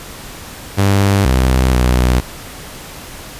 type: tone with pitch steps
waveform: sawtooth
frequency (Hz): 99.2 / 64.1 / 62.1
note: G2 / C2 / B1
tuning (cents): +21 / -35 / +10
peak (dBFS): -6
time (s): 0.77-2.21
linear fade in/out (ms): 20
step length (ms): 480
effects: pink hiss -32 dBFS RMS until 3.39 s + resampled to 32000 Hz